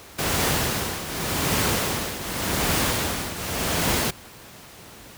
pink noise with tremolo, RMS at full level -21 dBFS, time 0.18-4.11 s, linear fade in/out 10 ms, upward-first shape triangle, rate 0.87 Hz, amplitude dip 75%, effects pink hiss -44 dBFS RMS until 5.17 s + high-pass 60 Hz 12 dB/octave

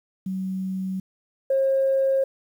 sine tone pair in turn, 188.8 / 537.7 Hz, F#3 / C5, +35 / +47 cents, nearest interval octave + tritone, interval 1812 cents, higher second, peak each -25 / -17 dBFS, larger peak second, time 0.26-1 / 1.5-2.24 s, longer neither, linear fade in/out 5 ms, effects tanh soft clip ceiling -13 dBFS + 9-bit

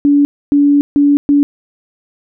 sine tone bursts at uneven times, 286.8 Hz, D4, 41 cents flat, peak -6 dBFS, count 4, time 0.05-0.25 / 0.52-0.81 / 0.96-1.17 / 1.29-1.43 s, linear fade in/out 0 ms, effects none

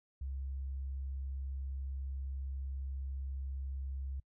sine tone, 67.3 Hz, C2, 49 cents sharp, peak -37 dBFS, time 0.21-4.2 s, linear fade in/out 5 ms, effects noise-tail reverb RT60 0.1 s tail -25 dB re dry

